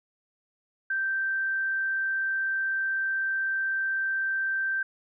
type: tone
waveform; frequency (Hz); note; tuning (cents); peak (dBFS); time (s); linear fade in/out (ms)
sine; 1564; G6; -4; -25; 0.9-4.83; 5
effects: none